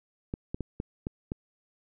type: clicks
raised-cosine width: 3 ms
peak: -19 dBFS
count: 6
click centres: 0.339 / 0.545 / 0.607 / 0.801 / 1.069 / 1.319 s
effects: none